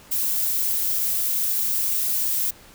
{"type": "noise", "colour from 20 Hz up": "violet", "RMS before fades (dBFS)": -23, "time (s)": [0.11, 2.51], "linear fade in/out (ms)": 10, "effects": ["pink hiss -48 dBFS RMS until 2.74 s"]}